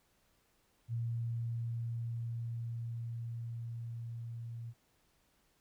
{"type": "tone with level ramp", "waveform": "sine", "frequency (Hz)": 116.54, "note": "A#2", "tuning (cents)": 0, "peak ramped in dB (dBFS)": [-33, -41], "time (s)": [0.88, 4.74], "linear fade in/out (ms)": 50, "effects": ["pink hiss -73 dBFS RMS until 5.6 s"]}